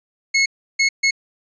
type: tone bursts at uneven times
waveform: sawtooth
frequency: 2181 Hz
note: C#7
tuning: 29 cents flat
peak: -10 dBFS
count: 3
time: 0.34-0.46 / 0.79-0.89 / 1.03-1.11 s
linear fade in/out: 10 ms
effects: resampled to 16000 Hz